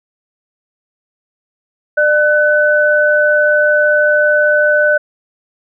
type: tone pair together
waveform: sine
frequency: 597.8 / 1503 Hz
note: D5 / F#6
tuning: +31 / +27 cents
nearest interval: octave + major third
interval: 1596 cents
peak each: -11 dBFS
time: 1.97-4.98 s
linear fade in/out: 10 ms
effects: none